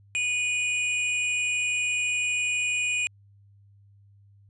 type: tone pair together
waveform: square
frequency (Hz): 2467 / 2920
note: D#7 / F#7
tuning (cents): -15 / -24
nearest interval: minor third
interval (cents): 291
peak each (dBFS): -25 / -36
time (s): 0.15-3.07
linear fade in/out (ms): 0
effects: added 100 Hz sine -53 dBFS peak until 4.49 s + resampled to 24000 Hz

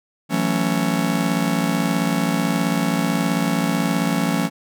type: chord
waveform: 45% pulse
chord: F# minor seventh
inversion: third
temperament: just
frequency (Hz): 166.5 / 185 / 222 / 277.5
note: E3 / F#3 / A3 / C#4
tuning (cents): +18 / 0 / +16 / +2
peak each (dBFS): -24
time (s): 0.29-4.5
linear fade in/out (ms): 50
effects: none

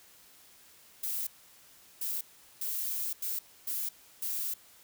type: noise bursts at uneven times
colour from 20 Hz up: violet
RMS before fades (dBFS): -34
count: 6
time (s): 1.03-1.27 / 2.01-2.21 / 2.61-3.13 / 3.22-3.39 / 3.67-3.89 / 4.22-4.54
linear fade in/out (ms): 5
effects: white hiss -58 dBFS RMS until 4.83 s

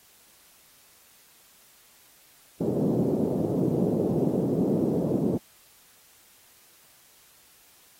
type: band-pass noise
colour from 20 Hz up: pink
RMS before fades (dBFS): -25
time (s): 2.6-5.38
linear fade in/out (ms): 10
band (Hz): 150 to 490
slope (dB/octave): 24
effects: white hiss -57 dBFS RMS until 7.99 s + AAC 48 kbps

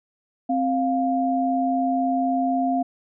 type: tone pair together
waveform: sine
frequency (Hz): 262.9 / 701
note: C4 / F5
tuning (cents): +8 / +6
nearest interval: octave + perfect fourth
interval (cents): 1698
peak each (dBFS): -22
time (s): 0.49-2.83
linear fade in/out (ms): 10
effects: none

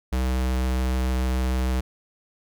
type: tone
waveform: square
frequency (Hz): 63.8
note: C2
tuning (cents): -43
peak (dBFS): -22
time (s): 0.12-1.81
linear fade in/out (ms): 10
effects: none

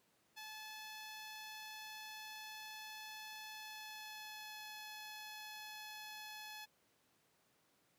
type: tone with pitch glide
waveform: 10% pulse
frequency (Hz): 863 to 854.6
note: A5 to G#5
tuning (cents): -34 to +49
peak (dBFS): -40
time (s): 0.36-6.66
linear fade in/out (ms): 20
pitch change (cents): -17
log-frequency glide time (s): 3.51-4.64
effects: pink hiss -75 dBFS RMS until 7.98 s + high-pass 150 Hz 12 dB/octave

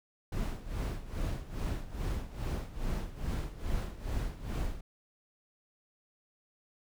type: noise with tremolo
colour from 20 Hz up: brown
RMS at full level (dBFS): -32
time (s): 0.32-4.81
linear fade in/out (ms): 5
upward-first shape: sine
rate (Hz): 2.4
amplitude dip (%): 80
effects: none

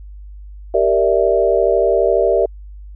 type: chord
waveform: sine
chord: E half-diminished seventh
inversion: first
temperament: equal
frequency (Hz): 392 / 466.2 / 587.3 / 659.3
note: G4 / Bb4 / D5 / E5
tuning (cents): 0 / 0 / 0 / 0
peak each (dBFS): -17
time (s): 0.74-2.46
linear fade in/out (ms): 5
effects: added 50 Hz sine -32 dBFS peak until 2.95 s

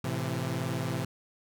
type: chord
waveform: sawtooth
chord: A minor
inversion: none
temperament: equal with one note detuned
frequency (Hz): 110 / 130.81 / 167.5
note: A2 / C3 / E3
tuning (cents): 0 / 0 / +28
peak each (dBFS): -32 / -29 / -31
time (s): 0.04-1.05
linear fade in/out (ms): 5
effects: none

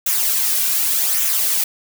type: noise with flanger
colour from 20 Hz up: blue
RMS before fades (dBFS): -18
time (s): 0.06-1.64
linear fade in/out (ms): 5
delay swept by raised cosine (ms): 0.21 to 2.31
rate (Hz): 0.86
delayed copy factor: -0.5
effects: none

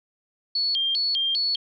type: tone with vibrato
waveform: sine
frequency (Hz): 3751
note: A#7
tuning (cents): +10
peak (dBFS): -21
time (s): 0.55-1.56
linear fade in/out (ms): 5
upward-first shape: square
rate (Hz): 2.5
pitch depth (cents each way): 280
effects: none

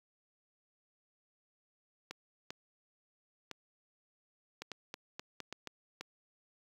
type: clicks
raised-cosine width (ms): 0.2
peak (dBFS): -24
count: 11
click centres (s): 2.11 / 2.505 / 3.513 / 4.62 / 4.717 / 4.941 / 5.195 / 5.403 / 5.526 / 5.673 / 6.01
effects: high-pass 100 Hz 12 dB/octave + 9-bit

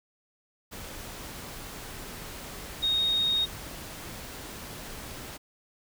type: tone in noise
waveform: sine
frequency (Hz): 3729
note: A#7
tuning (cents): 0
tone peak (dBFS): -23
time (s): 2.82-3.46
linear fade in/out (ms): 20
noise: pink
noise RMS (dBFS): -41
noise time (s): 0.71-5.38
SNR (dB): +15
effects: none

